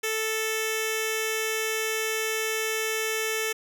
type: tone with notch filter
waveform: 10% pulse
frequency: 440 Hz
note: A4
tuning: in tune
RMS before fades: -28 dBFS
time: 0.03-3.53 s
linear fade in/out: 10 ms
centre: 1000 Hz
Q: 0.75
effects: none